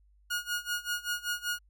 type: tone with tremolo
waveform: sawtooth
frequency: 1439 Hz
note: F#6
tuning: 49 cents flat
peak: -25 dBFS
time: 0.3-1.59 s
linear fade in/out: 10 ms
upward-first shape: sine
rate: 5.2 Hz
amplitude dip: 90%
effects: added 50 Hz sine -60 dBFS peak until 1.69 s